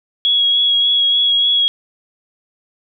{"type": "tone with vibrato", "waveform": "sine", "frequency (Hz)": 3330, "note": "G#7", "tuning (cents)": 4, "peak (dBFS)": -11, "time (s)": [0.25, 1.68], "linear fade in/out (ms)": 0, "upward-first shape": "sine", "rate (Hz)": 3.4, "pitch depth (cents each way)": 16, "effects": []}